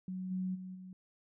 sine tone with level steps, 185.5 Hz, F#3, 5 cents sharp, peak -37 / -33 / -42 / -46 dBFS, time 0.08-0.93 s, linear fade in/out 2 ms, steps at 0.3 / 0.54 / 0.74 s, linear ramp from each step 20 ms, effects none

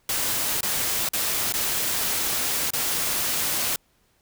white noise with dropouts, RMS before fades -25 dBFS, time 0.09-3.76 s, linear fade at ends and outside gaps 2 ms, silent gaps 0.608-0.63 / 1.089-1.134 / 1.524-1.538 / 2.705-2.734 s, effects pink hiss -65 dBFS RMS until 4.21 s

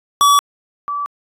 square / sine tone pair in turn, 1143 / 1154.9 Hz, D6 / D6, -47 / -29 cents, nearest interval unison, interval 18 cents, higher second, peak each -9 / -19 dBFS, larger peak first, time 0.21-0.39 / 0.88-1.06 s, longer neither, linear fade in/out 0 ms, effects resampled to 32000 Hz

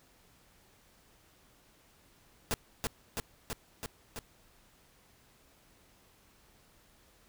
pink noise with echo, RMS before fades -31 dBFS, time 2.51-2.54 s, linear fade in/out 0 ms, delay 330 ms, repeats 5, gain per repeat -2 dB, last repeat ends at 4.19 s, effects pink hiss -64 dBFS RMS until 7.28 s

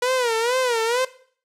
sawtooth tone with vibrato, 481.8 Hz, B4, 43 cents flat, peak -15 dBFS, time 0.02-1.05 s, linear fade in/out 5 ms, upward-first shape sine, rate 2.2 Hz, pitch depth 130 cents each way, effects noise-tail reverb RT60 0.5 s tail -17 dB re dry + low-pass 10000 Hz 12 dB/octave

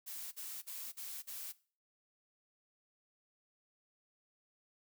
blue noise bursts, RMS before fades -45 dBFS, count 5, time 0.06-1.528 s, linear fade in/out 20 ms, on 260 ms, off 42 ms, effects noise-tail reverb RT60 0.4 s tail -19 dB re dry

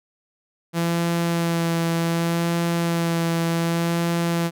sawtooth tone with vibrato, 168.3 Hz, E3, 36 cents sharp, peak -16 dBFS, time 0.73-4.51 s, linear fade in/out 50 ms, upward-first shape sine, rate 0.66 Hz, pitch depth 16 cents each way, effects none

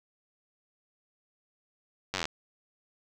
slowing click train, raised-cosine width 0.2 ms, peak -13 dBFS, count 11, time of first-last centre 2.14-2.255 s, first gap 10 ms, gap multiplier 1.03, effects none

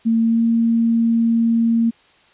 sine tone with pitch glide, 227.1 to 229.9 Hz, A#3 to A#3, -45 to -24 cents, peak -13 dBFS, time 0.05-1.91 s, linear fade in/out 20 ms, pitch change +21 cents, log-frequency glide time 0.22-0.42 s, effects white hiss -53 dBFS RMS until 2.33 s + resampled to 8000 Hz

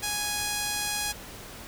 5% pulse tone, 830.6 Hz, G#5, in tune, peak -16 dBFS, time 0.02-1.13 s, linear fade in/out 20 ms, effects pink hiss -43 dBFS RMS until 1.67 s

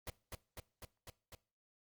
pink noise with echo, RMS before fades -43 dBFS, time 0.07-0.1 s, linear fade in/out 2 ms, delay 250 ms, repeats 5, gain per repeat -2 dB, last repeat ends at 1.35 s, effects noise-tail reverb RT60 0.4 s tail -21 dB re dry + Opus 32 kbps

